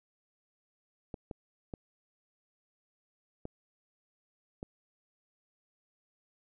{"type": "clicks", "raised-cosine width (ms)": 2, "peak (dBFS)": -26, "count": 5, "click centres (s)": [1.142, 1.312, 1.738, 3.454, 4.629], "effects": []}